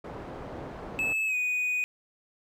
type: low-pass noise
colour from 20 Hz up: white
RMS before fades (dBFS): -40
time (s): 0.04-1.13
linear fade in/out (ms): 5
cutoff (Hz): 680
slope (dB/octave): 12
type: tone with pitch glide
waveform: triangle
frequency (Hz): 2606 to 2475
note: E7 to D#7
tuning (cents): -20 to -10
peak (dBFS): -24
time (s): 0.99-1.84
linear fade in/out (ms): 0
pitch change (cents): -90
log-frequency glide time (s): 1.26-1.36
effects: none